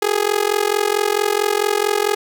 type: tone with amplitude modulation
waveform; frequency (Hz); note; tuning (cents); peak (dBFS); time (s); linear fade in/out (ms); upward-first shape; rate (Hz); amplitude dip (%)
sawtooth; 415.3; G#4; 0; -8; 0.02-2.15; 5; sine; 44.5; 95
effects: none